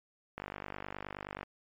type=click train; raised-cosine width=0.5 ms; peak=-24 dBFS; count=53; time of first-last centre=0.38-1.431 s; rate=49.5 Hz; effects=MP3 48 kbps